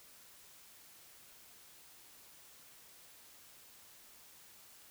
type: silence
effects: white hiss -59 dBFS RMS until 4.9 s